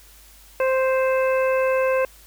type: harmonic tone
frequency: 523.3 Hz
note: C5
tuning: in tune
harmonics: 1 / 2 / 3 / 4 / 5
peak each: -18 / -27 / -30 / -35 / -31 dBFS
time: 0.6-2.05 s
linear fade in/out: 2 ms
effects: added 50 Hz sine -50 dBFS peak until 2.26 s + white hiss -50 dBFS RMS until 2.26 s